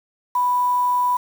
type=tone with quantisation; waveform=sine; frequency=987.8 Hz; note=B5; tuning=in tune; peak=-16 dBFS; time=0.35-1.17 s; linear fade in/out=5 ms; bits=6; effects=none